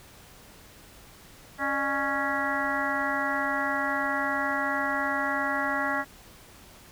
harmonic tone with a mistuned harmonic, 277.2 Hz, C#4, in tune, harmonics 1 / 2 / 3 / 4 / 5 / 6 / 7, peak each -34 / -34 / -33 / -33 / -33 / -32 / -32 dBFS, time 1.58-6.05 s, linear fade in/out 50 ms, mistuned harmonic 2, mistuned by +140 cents, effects pink hiss -51 dBFS RMS until 6.91 s

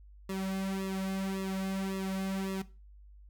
sawtooth tone with flanger, 191.9 Hz, G3, 37 cents flat, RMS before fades -35 dBFS, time 0.29-2.62 s, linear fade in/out 5 ms, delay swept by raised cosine 1.3 to 3.1 ms, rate 1.8 Hz, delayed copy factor -0.85, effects noise-tail reverb RT60 0.3 s tail -17 dB re dry + added 50 Hz sine -51 dBFS peak until 3.29 s

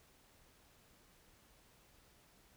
silence, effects pink hiss -67 dBFS RMS until 2.56 s

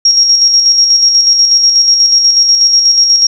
sine tone with tremolo, 5590 Hz, F8, 1 cent sharp, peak -3 dBFS, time 0.05-3.27 s, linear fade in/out 5 ms, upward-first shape square, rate 8.2 Hz, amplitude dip 40%, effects none

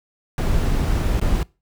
brown noise with dropouts, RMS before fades -19 dBFS, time 0.38-1.43 s, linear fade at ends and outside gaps 1 ms, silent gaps 1.198-1.214 s, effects noise-tail reverb RT60 0.3 s tail -24 dB re dry

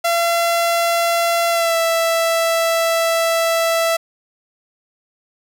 sawtooth tone with pitch glide, 680 to 661.8 Hz, F5 to E5, -46 to +7 cents, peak -11 dBFS, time 0.04-3.97 s, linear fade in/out 10 ms, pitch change -47 cents, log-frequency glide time 1.5-1.77 s, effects none

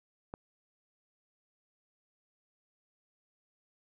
click, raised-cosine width 1 ms, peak -26 dBFS, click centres 0.339 s, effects none

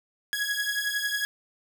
sawtooth beating tone pair, 1661.2 / 1672.2 Hz, G#6 / G#6, 0 / +11 cents, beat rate 11 Hz, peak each -26 dBFS, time 0.33-1.25 s, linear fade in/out 0 ms, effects none

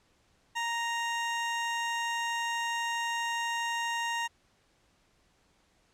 20% pulse tone, 932.3 Hz, A#5, in tune, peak -25 dBFS, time 0.55-4.28 s, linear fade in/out 20 ms, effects pink hiss -68 dBFS RMS until 5.93 s + low-pass 8000 Hz 12 dB/octave

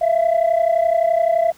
sine tone pair together, 653 / 684.7 Hz, E5 / F5, -17 / -34 cents, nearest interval minor second, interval 83 cents, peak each -15 dBFS, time 0.01-1.52 s, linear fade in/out 10 ms, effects tanh soft clip ceiling -10 dBFS + pink hiss -49 dBFS RMS until 1.57 s

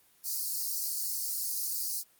white high-pass noise, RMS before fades -33 dBFS, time 0.23-2.04 s, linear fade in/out 50 ms, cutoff 4300 Hz, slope 96 dB/octave, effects white hiss -64 dBFS RMS until 2.19 s + Opus 24 kbps

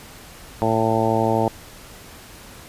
harmonic tone, 112 Hz, A2, 31 cents sharp, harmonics 1 / 2 / 3 / 4 / 5 / 6 / 7 / 8, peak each -25 / -25 / -25 / -25 / -25 / -25 / -25 / -25 dBFS, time 0.62-1.48 s, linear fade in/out 0 ms, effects pink hiss -42 dBFS RMS until 2.68 s + resampled to 32000 Hz

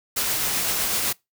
white noise with tremolo, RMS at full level -23 dBFS, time 0.16-1.13 s, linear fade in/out 10 ms, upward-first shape triangle, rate 7.9 Hz, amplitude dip 25%, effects noise-tail reverb RT60 0.2 s tail -24 dB re dry

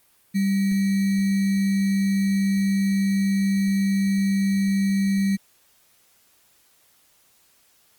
sine tone with sample-and-hold, 196 Hz, G3, in tune, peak -18 dBFS, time 0.34-5.37 s, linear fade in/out 20 ms, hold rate 2100 Hz, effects white hiss -60 dBFS RMS until 7.98 s + Opus 32 kbps

